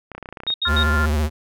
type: clicks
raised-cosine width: 0.5 ms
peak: -19 dBFS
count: 12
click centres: 0.117 / 0.15 / 0.18 / 0.227 / 0.258 / 0.289 / 0.326 / 0.372 / 0.403 / 0.435 / 0.467 / 0.503 s
type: tone bursts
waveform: sine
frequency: 3729 Hz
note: A#7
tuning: in tune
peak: -19 dBFS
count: 3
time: 0.47-0.833 s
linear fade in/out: 5 ms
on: 71 ms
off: 75 ms
type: harmonic tone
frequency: 349.2 Hz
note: F4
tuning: in tune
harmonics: 3 / 4 / 5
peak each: -30 / -21 / -30 dBFS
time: 0.65-1.06 s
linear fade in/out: 5 ms
type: tone with vibrato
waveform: square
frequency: 75.7 Hz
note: D#2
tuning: 47 cents flat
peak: -18 dBFS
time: 0.66-1.3 s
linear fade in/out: 50 ms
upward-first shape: triangle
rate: 15 Hz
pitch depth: 92 cents each way
effects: none